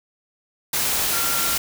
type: tone in noise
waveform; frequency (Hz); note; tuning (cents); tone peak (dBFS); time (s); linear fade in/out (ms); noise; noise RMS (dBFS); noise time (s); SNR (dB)
sine; 1379; F6; -22; -29; 1.13-1.55; 5; white; -22; 0.73-1.58; -10
effects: none